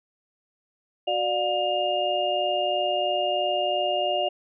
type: tone cluster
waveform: sine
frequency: 369 / 593 / 716 / 2824 Hz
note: F#4 / D5 / F5 / F7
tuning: -5 / +17 / +43 / +19 cents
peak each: -32 / -26 / -26 / -29 dBFS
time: 1.07-4.29 s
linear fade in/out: 10 ms
effects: none